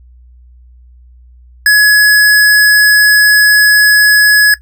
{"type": "tone", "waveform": "square", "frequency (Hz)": 1688, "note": "G#6", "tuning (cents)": 28, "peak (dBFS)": -4, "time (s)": [1.66, 4.54], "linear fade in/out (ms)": 2, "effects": ["noise-tail reverb RT60 0.1 s tail -17 dB re dry", "added 61 Hz sine -37 dBFS peak until 4.61 s"]}